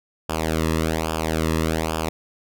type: tone with flanger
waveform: sawtooth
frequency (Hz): 80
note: D#2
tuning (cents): +49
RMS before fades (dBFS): -23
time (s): 0.29-2.09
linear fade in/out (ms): 5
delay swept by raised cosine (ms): 0.49 to 1.35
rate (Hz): 1.2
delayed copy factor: -0.8
effects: none